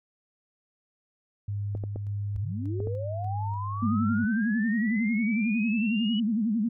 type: tone with tremolo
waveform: sine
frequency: 101.8 Hz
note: G#2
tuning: 34 cents flat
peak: -28 dBFS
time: 1.48-4.25 s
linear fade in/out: 5 ms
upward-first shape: square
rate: 1.7 Hz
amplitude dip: 25%
type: clicks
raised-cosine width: 2 ms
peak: -23 dBFS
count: 5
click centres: 1.751 / 1.838 / 1.96 / 2.803 / 2.872 s
type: linear sweep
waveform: sine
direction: up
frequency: 52.6 to 2960 Hz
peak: -33 dBFS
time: 2.35-6.2 s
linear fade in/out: 5 ms
type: tone with vibrato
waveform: sine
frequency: 220 Hz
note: A3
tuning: in tune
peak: -23 dBFS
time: 3.82-6.69 s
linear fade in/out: 10 ms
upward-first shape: sine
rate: 11 Hz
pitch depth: 150 cents each way
effects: none